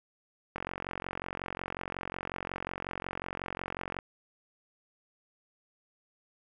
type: click train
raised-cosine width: 0.5 ms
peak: -20 dBFS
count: 157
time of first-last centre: 0.56-3.989 s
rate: 45.5 Hz
effects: none